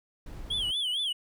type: noise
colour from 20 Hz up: brown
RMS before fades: -41 dBFS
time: 0.26-0.71 s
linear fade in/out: 5 ms
type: tone with vibrato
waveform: triangle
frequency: 3195 Hz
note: G7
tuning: 32 cents sharp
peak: -26 dBFS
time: 0.5-1.13 s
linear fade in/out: 10 ms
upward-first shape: sine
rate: 4.4 Hz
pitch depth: 160 cents each way
effects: none